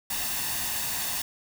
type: noise with comb filter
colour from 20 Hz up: white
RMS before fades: -30 dBFS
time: 0.1-1.22 s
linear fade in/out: 5 ms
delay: 1.1 ms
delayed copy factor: +0.55
effects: none